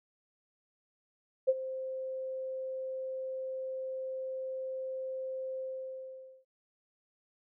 sine tone with ADSR envelope, 523.3 Hz, C5, in tune, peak -20 dBFS, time 1.47-6.45 s, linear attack 21 ms, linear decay 40 ms, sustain -15 dB, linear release 850 ms, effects none

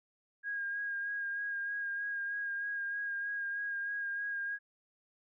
sine tone with vibrato, 1628 Hz, G#6, 35 cents flat, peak -34 dBFS, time 0.43-4.59 s, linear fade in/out 50 ms, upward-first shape sine, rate 3.2 Hz, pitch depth 21 cents each way, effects none

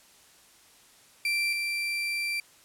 35% pulse tone pair in turn, 2352 / 2352 Hz, D7 / D7, +2 / +2 cents, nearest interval unison, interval 0 cents, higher neither, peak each -23 / -26 dBFS, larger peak first, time 1.25-1.53 / 1.53-2.4 s, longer second, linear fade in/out 2 ms, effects white hiss -57 dBFS RMS until 2.64 s + low-pass 11000 Hz 12 dB/octave

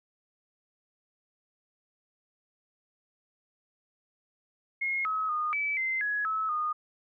sine tone with pitch steps, 2154 / 1280 / 1227 / 2302 / 2073 / 1677 / 1297 / 1228 Hz, C7 / D#6 / D#6 / D7 / C7 / G#6 / E6 / D#6, +50 / +49 / -25 / -35 / -17 / +16 / -28 / -23 cents, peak -27 dBFS, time 4.81-6.73 s, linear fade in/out 10 ms, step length 240 ms, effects none

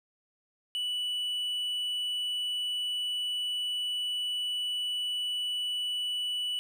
triangle tone, 2960 Hz, F#7, in tune, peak -28 dBFS, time 0.75-6.59 s, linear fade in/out 0 ms, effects none

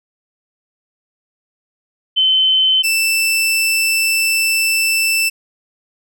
sine / sawtooth tone pair in turn, 3065 / 2659 Hz, G7 / E7, -40 / +14 cents, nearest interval major second, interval 246 cents, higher first, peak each -10 dBFS, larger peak neither, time 2.16-2.83 / 2.83-5.3 s, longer second, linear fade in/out 20 ms, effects none

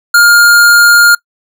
square tone, 1412 Hz, F6, 19 cents sharp, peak -3 dBFS, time 0.14-1.15 s, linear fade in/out 5 ms, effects noise-tail reverb RT60 0.1 s tail -24 dB re dry

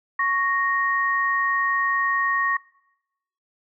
sine tone pair together, 1108.7 / 1864.6 Hz, C#6 / A#6, 0 / 0 cents, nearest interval major sixth, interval 900 cents, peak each -22 dBFS, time 0.19-2.57 s, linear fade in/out 5 ms, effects noise-tail reverb RT60 0.9 s tail -23 dB re dry

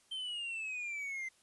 triangle exponential sweep, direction down, 3136 to 2064 Hz, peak -36 dBFS, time 0.11-1.29 s, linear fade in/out 10 ms, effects white hiss -68 dBFS RMS until 1.42 s + resampled to 24000 Hz

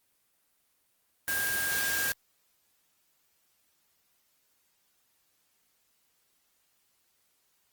sine tone in noise, 1611 Hz, G6, 47 cents sharp, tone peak -30 dBFS, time 1.28-2.12 s, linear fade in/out 0 ms, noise white, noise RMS -32 dBFS, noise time 1.28-2.12 s, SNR -1 dB, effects white hiss -72 dBFS RMS until 7.72 s + Opus 24 kbps

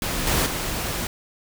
pink noise with level steps, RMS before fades -26 / -21 / -27 dBFS, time 0.02-1.07 s, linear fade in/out 2 ms, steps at 0.27 / 0.46 s, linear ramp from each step 2 ms, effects none

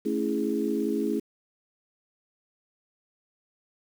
sine chord, A major seventh, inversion none, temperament equal, 220 / 277.2 / 329.6 / 415.3 Hz, A3 / C#4 / E4 / G#4, 0 / 0 / 0 / 0 cents, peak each -30 dBFS, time 0.05-1.2 s, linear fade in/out 10 ms, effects 8-bit

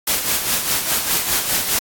white noise with tremolo, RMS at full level -17 dBFS, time 0.07-1.79 s, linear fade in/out 5 ms, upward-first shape sine, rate 4.9 Hz, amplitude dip 55%, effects AAC 64 kbps

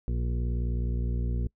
harmonic tone with a mistuned harmonic, 59.3 Hz, A#1, 30 cents sharp, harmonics 1 / 2 / 3 / 4 / 6 / 7 / 8, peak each -27 / -33 / -41 / -40 / -45 / -49 / -51 dBFS, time 0.08-1.47 s, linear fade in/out 0 ms, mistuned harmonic 6, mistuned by -27 cents, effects noise-tail reverb RT60 0.1 s tail -24 dB re dry

